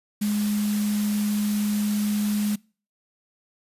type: tone in noise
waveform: sine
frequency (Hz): 208.3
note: G#3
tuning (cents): +5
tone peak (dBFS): -21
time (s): 0.21-2.56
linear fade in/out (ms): 10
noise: white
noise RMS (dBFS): -35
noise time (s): 0.21-2.56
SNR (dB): +11
effects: noise-tail reverb RT60 0.4 s tail -25 dB re dry + resampled to 32000 Hz